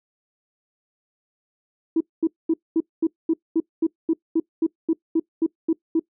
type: tone bursts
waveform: sine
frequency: 325.6 Hz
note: E4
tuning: 21 cents flat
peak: -15 dBFS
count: 16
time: 1.96-5.996 s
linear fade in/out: 5 ms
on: 46 ms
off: 220 ms
effects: noise-tail reverb RT60 0.1 s tail -21 dB re dry + tanh soft clip ceiling -11 dBFS